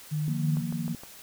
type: tone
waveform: sine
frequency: 151.9 Hz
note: D#3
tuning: 41 cents flat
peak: -26 dBFS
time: 0.11-0.63 s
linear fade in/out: 20 ms
type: chord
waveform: sine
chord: Eb suspended second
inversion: none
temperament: equal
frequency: 155.56 / 174.61 / 233.1 Hz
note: Eb3 / F3 / Bb3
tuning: 0 / 0 / 0 cents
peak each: -33 / -33 / -33 dBFS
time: 0.28-0.95 s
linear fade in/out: 2 ms
type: click train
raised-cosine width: 1 ms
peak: -29 dBFS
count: 4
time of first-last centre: 0.57-1.035 s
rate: 6.45 Hz
effects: white hiss -48 dBFS RMS until 1.22 s